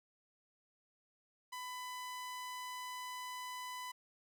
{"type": "tone", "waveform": "sawtooth", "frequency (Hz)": 1000, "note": "B5", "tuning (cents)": 21, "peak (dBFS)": -39, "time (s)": [1.52, 3.92], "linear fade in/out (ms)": 10, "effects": []}